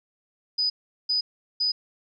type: tone bursts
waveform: sine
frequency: 4978 Hz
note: D#8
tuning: in tune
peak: -21 dBFS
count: 3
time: 0.58-1.72 s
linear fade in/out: 10 ms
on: 120 ms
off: 390 ms
effects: none